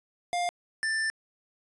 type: tone pair in turn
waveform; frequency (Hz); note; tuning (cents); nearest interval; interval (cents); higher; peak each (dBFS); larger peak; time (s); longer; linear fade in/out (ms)
square; 704 / 1774; F5 / A6; +14 / +14; octave + major third; 1600; second; -27; neither; 0.33-0.49 / 0.83-1.1; second; 0
effects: resampled to 24000 Hz